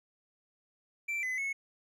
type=tone with pitch steps; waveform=triangle; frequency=2342 / 2024 / 2194 Hz; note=D7 / B6 / C#7; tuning=-5 / +42 / -18 cents; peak=-30 dBFS; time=1.08-1.53 s; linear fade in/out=10 ms; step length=150 ms; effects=none